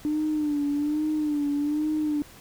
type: tone with vibrato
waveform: sine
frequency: 297.6 Hz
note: D4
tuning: 23 cents sharp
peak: -22 dBFS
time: 0.05-2.22 s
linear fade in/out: 0 ms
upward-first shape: sine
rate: 1.2 Hz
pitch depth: 61 cents each way
effects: tanh soft clip ceiling -18 dBFS + pink hiss -49 dBFS RMS until 2.4 s